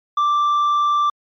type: tone with tanh clipping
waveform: triangle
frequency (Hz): 1175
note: D6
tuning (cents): +1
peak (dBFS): -15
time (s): 0.17-1.1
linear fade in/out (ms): 5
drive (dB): 8
effects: MP3 64 kbps